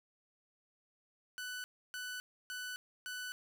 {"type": "tone bursts", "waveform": "sawtooth", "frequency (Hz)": 1493, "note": "F#6", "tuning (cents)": 15, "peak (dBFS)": -37, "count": 4, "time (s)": [1.38, 3.32], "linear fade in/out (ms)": 0, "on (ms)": 260, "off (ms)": 300, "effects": []}